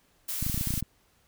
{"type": "noise", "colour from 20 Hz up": "blue", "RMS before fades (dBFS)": -33, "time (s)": [0.28, 0.81], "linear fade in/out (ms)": 10}
{"type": "clicks", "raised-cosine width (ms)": 5, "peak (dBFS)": -19, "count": 11, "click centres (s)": [0.426, 0.465, 0.498, 0.544, 0.577, 0.611, 0.673, 0.706, 0.739, 0.777, 0.826]}
{"effects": ["pink hiss -66 dBFS RMS until 1.27 s"]}